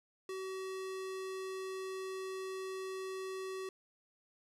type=tone; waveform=square; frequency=379.2 Hz; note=F#4; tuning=43 cents sharp; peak=-40 dBFS; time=0.29-3.69 s; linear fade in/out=2 ms; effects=low-pass 11000 Hz 12 dB/octave + 12-bit